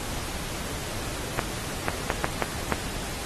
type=clicks; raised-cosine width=0.5 ms; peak=-7 dBFS; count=6; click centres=1.392 / 1.884 / 2.102 / 2.244 / 2.423 / 2.723 s; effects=pink hiss -34 dBFS RMS until 3.25 s + AAC 32 kbps